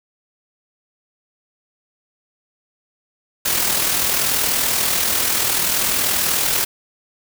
white noise with amplitude modulation, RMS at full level -17 dBFS, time 3.45-6.65 s, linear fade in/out 10 ms, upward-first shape sine, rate 40.6 Hz, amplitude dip 40%, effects none

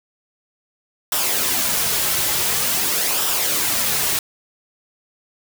white noise with flanger, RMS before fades -20 dBFS, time 1.12-4.19 s, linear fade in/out 2 ms, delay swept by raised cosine 0.45 to 4.25 ms, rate 0.47 Hz, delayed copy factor -0.5, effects none

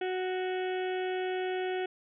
harmonic tone, 370 Hz, F#4, in tune, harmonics 1 / 2 / 4 / 5 / 6 / 7 / 8 / 9, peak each -31 / -37 / -43 / -45 / -47 / -48 / -49 / -50 dBFS, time 0.01-1.86 s, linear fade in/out 5 ms, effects none

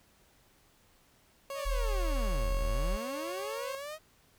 30% pulse tone with vibrato, 552 Hz, C#5, 7 cents flat, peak -34 dBFS, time 1.5-3.75 s, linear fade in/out 2 ms, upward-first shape triangle, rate 1.7 Hz, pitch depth 12 cents each way
sawtooth linear two-way sweep, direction down then up, 638 to 36.63 to 638 Hz, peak -35 dBFS, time 1.54-3.99 s, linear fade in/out 50 ms, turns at 2.55 s
sine tone, 40.57 Hz, E1, 27 cents flat, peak -28 dBFS, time 1.65-2.97 s, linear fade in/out 20 ms
effects pink hiss -65 dBFS RMS until 4.38 s

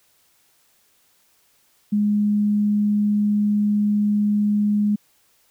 sine tone, 207.7 Hz, G#3, in tune, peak -16 dBFS, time 1.92-4.96 s, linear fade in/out 10 ms, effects white hiss -61 dBFS RMS until 5.5 s

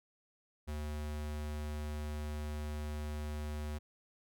square tone, 75 Hz, D2, 37 cents sharp, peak -38 dBFS, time 0.67-3.79 s, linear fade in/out 20 ms, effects none

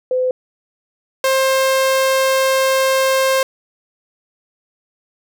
sine / sawtooth tone pair in turn, 509 / 530.1 Hz, C5 / C5, -48 / +23 cents, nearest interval minor second, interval 71 cents, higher second, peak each -14 / -9 dBFS, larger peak second, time 0.11-0.31 / 1.24-3.43 s, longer second, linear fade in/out 2 ms, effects none

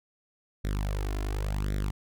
sawtooth tone with flanger, 50.3 Hz, G1, 45 cents sharp, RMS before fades -30 dBFS, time 0.64-1.91 s, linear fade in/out 10 ms, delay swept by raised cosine 0.52 to 2.92 ms, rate 0.91 Hz, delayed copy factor +0.9, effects none

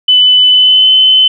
sine tone with pitch glide, 3002 to 3044 Hz, F#7 to F#7, +24 to +48 cents, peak -3 dBFS, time 0.08-1.28 s, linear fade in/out 5 ms, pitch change +24 cents, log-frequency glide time 0.48-0.9 s, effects none

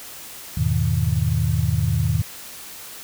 sine chord, E major seventh, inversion none, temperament equal, 82.41 / 103.83 / 123.47 / 155.56 Hz, E2 / G#2 / B2 / D#3, 0 / 0 / 0 / 0 cents, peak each -23 dBFS, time 0.57-2.22 s, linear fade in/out 5 ms, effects white hiss -38 dBFS RMS until 3.03 s

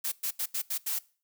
blue noise bursts at uneven times, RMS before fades -31 dBFS, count 6, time 0.04-0.12 / 0.23-0.31 / 0.39-0.46 / 0.54-0.62 / 0.7-0.78 / 0.86-0.99 s, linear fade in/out 10 ms, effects noise-tail reverb RT60 0.4 s tail -22 dB re dry

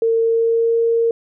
sine tone with pitch glide, 455.2 to 461 Hz, A#4 to A#4, -41 to -19 cents, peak -13 dBFS, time 0.02-1.11 s, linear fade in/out 2 ms, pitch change +22 cents, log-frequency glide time 0.19-0.76 s, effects none

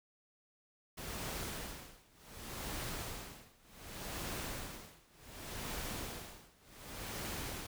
pink noise with tremolo, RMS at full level -41 dBFS, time 0.97-7.67 s, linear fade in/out 10 ms, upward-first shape sine, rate 0.67 Hz, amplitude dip 95%, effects none

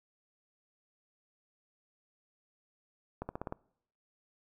accelerating click train, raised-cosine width 1 ms, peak -23 dBFS, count 6, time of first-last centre 3.22-3.524 s, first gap 70 ms, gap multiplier 0.93, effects noise-tail reverb RT60 0.7 s tail -24 dB re dry

